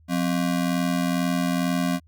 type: ring-modulated tone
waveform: square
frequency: 220 Hz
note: A3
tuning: in tune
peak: -19 dBFS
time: 0.08-2 s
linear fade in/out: 50 ms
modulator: 41.1 Hz
effects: added 80 Hz sine -52 dBFS peak until 2.07 s